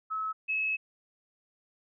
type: tone pair in turn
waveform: sine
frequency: 1293 / 2582 Hz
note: E6 / E7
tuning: -34 / -37 cents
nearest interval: octave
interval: 1197 cents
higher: second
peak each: -30 / -27 dBFS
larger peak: second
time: 0.1-0.33 / 0.48-0.77 s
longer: second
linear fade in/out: 20 ms
effects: none